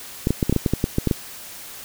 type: clicks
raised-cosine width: 3 ms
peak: -5 dBFS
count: 12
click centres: 0.271 / 0.306 / 0.428 / 0.496 / 0.526 / 0.563 / 0.662 / 0.736 / 0.841 / 0.984 / 1.073 / 1.112 s
effects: white hiss -38 dBFS RMS until 1.84 s